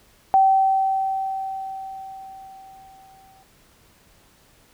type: tone with exponential decay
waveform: sine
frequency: 771 Hz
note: G5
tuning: 29 cents flat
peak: -11 dBFS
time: 0.34-3.43 s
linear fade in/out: 0 ms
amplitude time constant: 670 ms
effects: pink hiss -56 dBFS RMS until 4.73 s